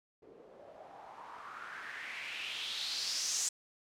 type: noise with low-pass filter sweep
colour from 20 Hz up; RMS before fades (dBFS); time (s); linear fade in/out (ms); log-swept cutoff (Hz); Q
blue; -41; 0.22-3.49; 5; 400 to 7000; 4
effects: none